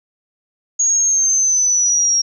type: linear sweep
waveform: sine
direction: down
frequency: 6670 to 5588 Hz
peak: -12 dBFS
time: 0.79-2.22 s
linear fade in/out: 10 ms
effects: none